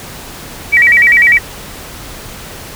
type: tone with vibrato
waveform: sine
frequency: 2095 Hz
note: C7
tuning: 2 cents sharp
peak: -4 dBFS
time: 0.72-1.39 s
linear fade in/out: 20 ms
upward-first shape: square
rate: 10 Hz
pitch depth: 160 cents each way
effects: pink hiss -29 dBFS RMS until 2.75 s